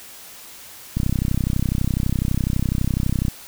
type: click train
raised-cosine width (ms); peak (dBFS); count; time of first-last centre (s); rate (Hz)
5; -8; 75; 0.97-3.282; 32
effects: white hiss -41 dBFS RMS until 3.47 s